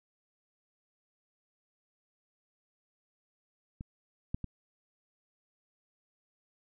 clicks, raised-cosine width 5 ms, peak -28 / -20 / -25 dBFS, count 3, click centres 3.809 / 4.345 / 4.443 s, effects none

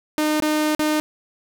sawtooth tone with dropouts, 305.4 Hz, D#4, 32 cents flat, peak -14 dBFS, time 0.18-1 s, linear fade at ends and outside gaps 0 ms, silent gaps 0.401-0.423 / 0.749-0.794 s, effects none

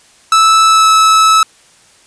45% pulse tone with pitch glide, 1312 to 1302.2 Hz, E6 to E6, -9 to -22 cents, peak -5 dBFS, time 0.32-1.43 s, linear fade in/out 2 ms, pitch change -13 cents, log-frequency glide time 0.66-0.88 s, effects white hiss -46 dBFS RMS until 2.06 s + resampled to 22050 Hz

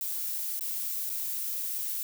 violet noise with dropouts, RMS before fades -33 dBFS, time 0.01-2.03 s, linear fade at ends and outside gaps 1 ms, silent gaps 0.594-0.609 / 1.094-1.098 s, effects none

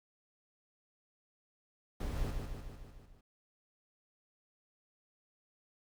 brown noise with echo, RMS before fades -36 dBFS, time 2-2.31 s, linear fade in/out 5 ms, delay 150 ms, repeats 6, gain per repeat -4 dB, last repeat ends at 3.21 s, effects none

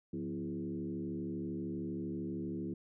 sine tone with frequency modulation, 256.3 Hz, C4, 36 cents flat, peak -36 dBFS, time 0.13-2.74 s, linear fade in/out 5 ms, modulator 72.8 Hz, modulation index 1.6, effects none

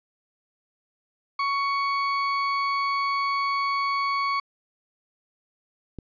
35% pulse tone, 1115 Hz, C#6, 10 cents sharp, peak -21 dBFS, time 1.39-4.4 s, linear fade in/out 5 ms
click, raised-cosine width 3 ms, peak -23 dBFS, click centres 5.987 s
effects resampled to 11025 Hz + 10-bit

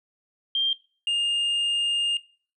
sine / triangle tone pair in turn, 3182 / 2822 Hz, G7 / F7, +25 / +17 cents, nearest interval major second, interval 208 cents, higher first, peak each -21 / -20 dBFS, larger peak second, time 0.55-0.73 / 1.07-2.17 s, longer second, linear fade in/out 2 ms, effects noise-tail reverb RT60 0.4 s tail -19 dB re dry + resampled to 24000 Hz

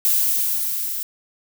violet noise with level ramp, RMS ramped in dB -17 to -27 dBFS, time 0.05-1.03 s, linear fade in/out 0 ms, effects none

